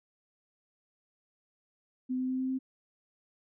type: tone with pitch steps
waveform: sine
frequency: 255.2 / 256.8 / 258.5 / 260.1 / 261.8 Hz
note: C4 / C4 / C4 / C4 / C4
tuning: -43 / -32 / -21 / -10 / +1 cents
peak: -29 dBFS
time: 2.09-2.59 s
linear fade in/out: 20 ms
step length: 100 ms
effects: none